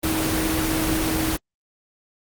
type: tone in noise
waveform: sine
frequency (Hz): 318.4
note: D#4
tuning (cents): +40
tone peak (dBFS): -24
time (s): 0.03-1.37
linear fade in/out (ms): 10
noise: pink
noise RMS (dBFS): -24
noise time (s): 0.03-1.37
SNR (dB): -3
effects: Opus 24 kbps